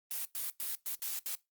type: noise bursts at uneven times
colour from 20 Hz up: blue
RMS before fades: -37 dBFS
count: 6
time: 0.11-0.25 / 0.35-0.5 / 0.6-0.75 / 0.86-0.95 / 1.02-1.19 / 1.26-1.35 s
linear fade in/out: 0 ms
effects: noise-tail reverb RT60 0.2 s tail -20 dB re dry + Opus 32 kbps